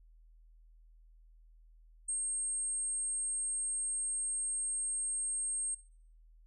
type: tone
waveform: sine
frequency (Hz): 8500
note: C9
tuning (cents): +26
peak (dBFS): -32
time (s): 2.08-5.75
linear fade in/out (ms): 10
effects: noise-tail reverb RT60 0.5 s tail -20 dB re dry + added 40 Hz sine -57 dBFS peak until 6.46 s

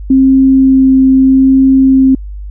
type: tone with vibrato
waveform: sine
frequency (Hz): 265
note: C4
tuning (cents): +22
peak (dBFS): -3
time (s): 0.1-2.15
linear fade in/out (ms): 5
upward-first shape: sine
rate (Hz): 0.8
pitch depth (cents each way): 8
effects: added 50 Hz sine -21 dBFS peak until 2.5 s

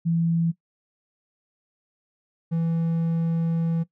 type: tone pair in turn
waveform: sine / triangle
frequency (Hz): 166.8 / 165.55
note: E3 / E3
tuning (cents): +21 / +8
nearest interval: unison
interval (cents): 13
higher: first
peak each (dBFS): -19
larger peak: neither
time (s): 0.05-0.52 / 2.51-3.84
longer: second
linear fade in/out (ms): 20
effects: noise-tail reverb RT60 0.1 s tail -19 dB re dry

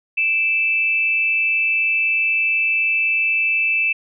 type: tone pair together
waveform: sine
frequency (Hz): 2349 / 2637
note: D7 / E7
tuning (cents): 0 / 0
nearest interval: major second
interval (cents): 200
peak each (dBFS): -24 / -16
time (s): 0.17-3.93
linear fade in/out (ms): 10
effects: none

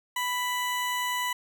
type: tone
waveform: 20% pulse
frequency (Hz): 990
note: B5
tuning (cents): +4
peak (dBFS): -22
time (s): 0.16-1.33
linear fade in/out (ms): 5
effects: none

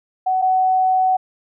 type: tone pair in turn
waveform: sine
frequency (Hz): 749 / 749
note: F#5 / F#5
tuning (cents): +21 / +21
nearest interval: unison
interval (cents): 0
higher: neither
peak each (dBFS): -15 / -13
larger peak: second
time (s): 0.26-0.42 / 0.42-1.17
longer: second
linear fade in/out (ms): 10
effects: none

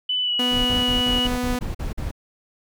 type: tone with pitch glide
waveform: sine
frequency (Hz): 2996 to 2926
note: F#7 to F#7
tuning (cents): +21 to -20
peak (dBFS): -20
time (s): 0.09-1.27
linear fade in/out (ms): 5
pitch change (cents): -41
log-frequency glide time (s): 0.22-0.33
type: tone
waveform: sawtooth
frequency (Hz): 247.6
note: B3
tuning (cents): +5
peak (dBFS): -19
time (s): 0.39-1.59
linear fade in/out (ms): 5
type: noise bursts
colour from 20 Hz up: brown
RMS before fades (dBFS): -27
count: 9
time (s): 0.51-2.114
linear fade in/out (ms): 10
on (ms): 140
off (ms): 43
effects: none

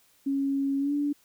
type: tone with pitch glide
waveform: sine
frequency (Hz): 275.6 to 289.3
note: C#4 to D4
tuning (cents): -10 to -26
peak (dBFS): -24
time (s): 0.26-1.13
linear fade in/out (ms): 10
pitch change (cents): +84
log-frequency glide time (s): 0.79-0.93
effects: white hiss -63 dBFS RMS until 1.24 s

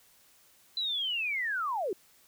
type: linear sweep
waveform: sine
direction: down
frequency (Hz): 4032 to 340.5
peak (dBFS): -29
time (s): 0.77-1.93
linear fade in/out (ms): 2
effects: white hiss -62 dBFS RMS until 2.27 s

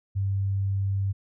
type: tone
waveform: sine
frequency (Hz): 98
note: G2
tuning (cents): 0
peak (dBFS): -23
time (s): 0.15-1.13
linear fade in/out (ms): 20
effects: none

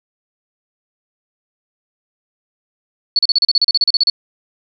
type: tone bursts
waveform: sine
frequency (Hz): 4435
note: C#8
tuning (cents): 0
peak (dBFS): -9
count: 15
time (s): 3.16-4.1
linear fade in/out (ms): 2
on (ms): 30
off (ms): 35
effects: none

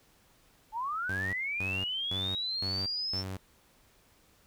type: linear sweep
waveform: sine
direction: up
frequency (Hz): 845 to 5420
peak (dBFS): -31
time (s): 0.72-3.24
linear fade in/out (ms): 50
type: tone bursts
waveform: sawtooth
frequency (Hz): 95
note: F#2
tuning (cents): +46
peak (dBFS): -32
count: 5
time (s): 1.09-3.37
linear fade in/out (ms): 5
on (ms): 240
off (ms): 270
effects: pink hiss -64 dBFS RMS until 4.46 s

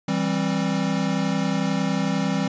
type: chord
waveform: square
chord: C major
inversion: first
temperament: equal with one note detuned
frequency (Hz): 164.81 / 196 / 264.5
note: E3 / G3 / C4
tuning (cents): 0 / 0 / +19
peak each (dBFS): -27 / -25 / -27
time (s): 0.08-2.48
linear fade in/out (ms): 5
effects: resampled to 16000 Hz

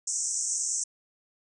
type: band-pass noise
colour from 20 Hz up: white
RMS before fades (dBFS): -30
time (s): 0.07-0.84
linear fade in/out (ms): 5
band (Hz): 5700 to 8400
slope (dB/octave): 96
effects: none

